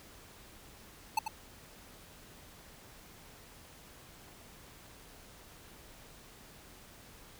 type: tone with echo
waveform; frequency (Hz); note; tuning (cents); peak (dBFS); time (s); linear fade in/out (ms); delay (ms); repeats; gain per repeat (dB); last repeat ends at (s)
square; 873; A5; -14; -26; 1.17-1.19; 5; 91; 1; -8; 1.281
effects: pink hiss -55 dBFS RMS until 7.39 s